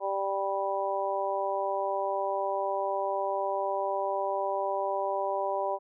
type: harmonic tone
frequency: 196 Hz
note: G3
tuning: in tune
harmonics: 2 / 3 / 4 / 5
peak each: -35 / -31 / -33 / -33 dBFS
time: 0-5.79 s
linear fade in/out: 50 ms
effects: none